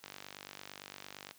click train, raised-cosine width 0.2 ms, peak -27 dBFS, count 63, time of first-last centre 0.04-1.31 s, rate 48.8 Hz, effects white hiss -63 dBFS RMS until 1.38 s + high-pass 100 Hz 12 dB/octave

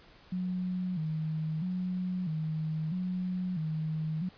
sine tone with vibrato, 169.2 Hz, E3, 45 cents sharp, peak -30 dBFS, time 0.32-4.29 s, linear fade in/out 5 ms, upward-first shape square, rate 0.77 Hz, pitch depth 130 cents each way, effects pink hiss -57 dBFS RMS until 4.37 s + resampled to 11025 Hz

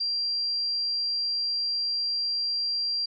sine tone, 4742 Hz, D8, 16 cents sharp, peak -25 dBFS, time 0-3.06 s, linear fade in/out 10 ms, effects none

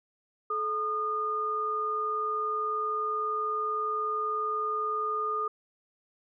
sine tone pair together, 431.8 / 1221.3 Hz, A4 / D#6, -33 / -33 cents, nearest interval octave + tritone, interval 1800 cents, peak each -35 / -28 dBFS, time 0.5-5.48 s, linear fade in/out 5 ms, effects none

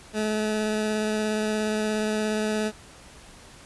20% pulse tone with vibrato, 214.6 Hz, A3, 43 cents flat, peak -19 dBFS, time 0.13-2.72 s, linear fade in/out 50 ms, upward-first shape sine, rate 17 Hz, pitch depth 10 cents each way, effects pink hiss -48 dBFS RMS until 3.65 s + resampled to 24000 Hz

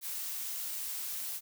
blue noise, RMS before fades -38 dBFS, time 0.01-1.41 s, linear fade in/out 50 ms, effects none

